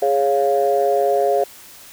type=chord; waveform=sine; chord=Db major; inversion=second; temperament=equal; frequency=415.3 / 554.4 / 698.5 Hz; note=Ab4 / Db5 / F5; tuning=0 / 0 / 0 cents; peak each=-18 dBFS; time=0.02-1.44 s; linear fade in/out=5 ms; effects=tanh soft clip ceiling -6 dBFS + white hiss -42 dBFS RMS until 1.92 s